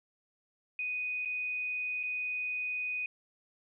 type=tone with dropouts; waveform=sine; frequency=2489 Hz; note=D#7; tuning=in tune; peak=-32 dBFS; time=0.79-3.06 s; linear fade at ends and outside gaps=2 ms; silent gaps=1.25-1.256 / 2.031-2.035 s; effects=none